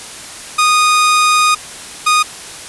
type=tone bursts at uneven times; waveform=sawtooth; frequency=1235 Hz; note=D#6; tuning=13 cents flat; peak=-5 dBFS; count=2; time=0.58-1.55 / 2.06-2.23 s; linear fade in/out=10 ms; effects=white hiss -30 dBFS RMS until 2.68 s + resampled to 24000 Hz